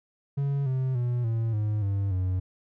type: tone with pitch steps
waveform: triangle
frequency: 140 / 130.62 / 121.88 / 113.72 / 106.1 / 98.99 / 92.37 Hz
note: C#3 / C3 / B2 / A#2 / G#2 / G2 / F#2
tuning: +18 / -3 / -22 / -42 / +38 / +17 / -2 cents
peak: -22 dBFS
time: 0.37-2.4 s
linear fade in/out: 10 ms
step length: 290 ms
effects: none